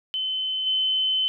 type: tone with level steps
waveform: sine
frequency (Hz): 3053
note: G7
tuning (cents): -46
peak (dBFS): -24 / -20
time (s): 0.14-1.28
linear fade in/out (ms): 0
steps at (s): 0.66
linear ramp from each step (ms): 10
effects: none